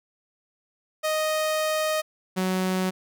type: tone pair in turn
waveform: sawtooth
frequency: 622.3 / 186.14 Hz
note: D#5 / F#3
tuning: 0 / +11 cents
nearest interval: octave + major sixth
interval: 2089 cents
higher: first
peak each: -19 dBFS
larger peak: neither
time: 1.03-2.02 / 2.36-2.91 s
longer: first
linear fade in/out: 20 ms
effects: none